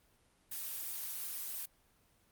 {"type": "noise", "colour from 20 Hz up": "blue", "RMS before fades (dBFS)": -41, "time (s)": [0.51, 1.66], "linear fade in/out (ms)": 10, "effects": ["pink hiss -70 dBFS RMS until 2.31 s", "Opus 32 kbps"]}